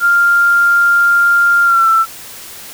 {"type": "tone with pitch glide", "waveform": "sine", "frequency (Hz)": [1396.9, 1336.1], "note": ["F6", "E6"], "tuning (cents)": [0, 23], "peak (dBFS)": -7, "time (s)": [0, 2.06], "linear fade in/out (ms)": 50, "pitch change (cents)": -77, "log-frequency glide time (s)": [1.64, 1.87], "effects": ["white hiss -32 dBFS RMS until 2.73 s"]}